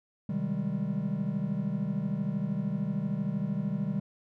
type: chord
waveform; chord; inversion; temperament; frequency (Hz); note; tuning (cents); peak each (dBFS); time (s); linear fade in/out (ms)
triangle; Ab major seventh; first; just; 129.78 / 155.74 / 194.67 / 207.7; C3 / Eb3 / G3 / Ab3; -14 / +2 / -12 / 0; -36 / -32 / -30 / -33; 0.29-4; 5
effects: none